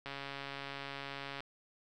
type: click train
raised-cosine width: 0.3 ms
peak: -26 dBFS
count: 188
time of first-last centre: 0.06-1.405 s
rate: 139 Hz
effects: none